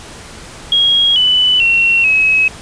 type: tone with pitch steps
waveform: sine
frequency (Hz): 3285 / 2990 / 2725 / 2562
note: G#7 / F#7 / F7 / E7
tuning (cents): -20 / +17 / -43 / -50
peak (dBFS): -8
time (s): 0.72-2.48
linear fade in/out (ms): 2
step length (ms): 440
effects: pink hiss -33 dBFS RMS until 2.61 s + resampled to 22050 Hz